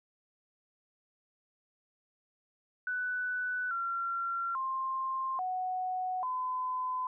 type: tone with pitch steps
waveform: sine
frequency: 1491 / 1370 / 1055 / 740 / 1016 Hz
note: F#6 / F6 / C6 / F#5 / B5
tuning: +13 / -34 / +14 / 0 / +49 cents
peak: -31 dBFS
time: 2.87-7.07 s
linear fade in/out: 2 ms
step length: 840 ms
effects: none